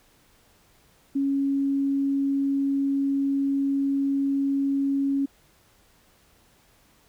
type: tone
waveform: sine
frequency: 276.4 Hz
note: C#4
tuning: 5 cents flat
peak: -21 dBFS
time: 1.15-5.26 s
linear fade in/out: 10 ms
effects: pink hiss -60 dBFS RMS until 7.08 s